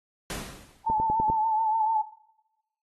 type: noise with exponential decay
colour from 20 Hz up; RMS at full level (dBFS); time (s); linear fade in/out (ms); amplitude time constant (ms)
pink; -32; 0.3-0.95; 1; 140
type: tone with vibrato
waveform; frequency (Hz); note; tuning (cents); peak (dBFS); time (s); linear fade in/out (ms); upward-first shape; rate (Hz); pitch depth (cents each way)
sine; 880; A5; 0; -22; 0.86-2.02; 10; triangle; 6.9; 59
type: click train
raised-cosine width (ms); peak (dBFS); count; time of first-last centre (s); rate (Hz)
2; -18; 5; 0.9-1.3; 10
effects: noise-tail reverb RT60 0.9 s tail -18 dB re dry + AAC 32 kbps